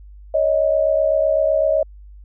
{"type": "tone pair together", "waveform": "sine", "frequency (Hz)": [560.1, 628], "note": ["C#5", "D#5"], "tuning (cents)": [18, 16], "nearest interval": "major second", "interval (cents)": 198, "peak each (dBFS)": [-18, -16], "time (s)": [0.34, 1.83], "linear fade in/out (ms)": 5, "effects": ["added 50 Hz sine -38 dBFS peak until 2.24 s"]}